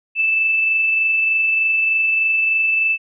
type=tone with amplitude modulation; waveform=sine; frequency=2637 Hz; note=E7; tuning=in tune; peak=-13 dBFS; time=0.15-2.98 s; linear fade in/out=50 ms; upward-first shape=sine; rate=23.3 Hz; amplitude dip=25%; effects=none